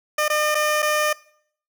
15% pulse tone with dropouts, 605 Hz, D#5, 49 cents flat, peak -12 dBFS, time 0.18-1.13 s, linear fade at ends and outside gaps 5 ms, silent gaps 0.282-0.299 / 0.547-0.551 / 0.822-0.826 s, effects noise-tail reverb RT60 0.6 s tail -21 dB re dry

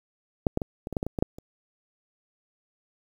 clicks, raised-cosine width 2 ms, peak -7 / -10 / -16 / -20 / -20 / -12 / -14 / -17 / -15 / -6 / -28 dBFS, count 11, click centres 0.468 / 0.574 / 0.618 / 0.871 / 0.927 / 0.968 / 1.029 / 1.066 / 1.188 / 1.225 / 1.385 s, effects 8-bit

